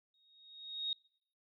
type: tone with exponential growth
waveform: sine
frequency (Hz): 3748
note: A#7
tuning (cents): +9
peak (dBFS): -32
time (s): 0.14-0.93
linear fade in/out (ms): 2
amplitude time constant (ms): 170
effects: noise-tail reverb RT60 0.7 s tail -25 dB re dry